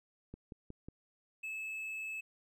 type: click train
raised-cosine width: 3 ms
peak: -33 dBFS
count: 4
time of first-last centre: 0.34-0.885 s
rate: 5.5 Hz
type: tone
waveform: triangle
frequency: 2603 Hz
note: E7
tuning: 22 cents flat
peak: -37 dBFS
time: 1.43-2.21 s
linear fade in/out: 10 ms
effects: none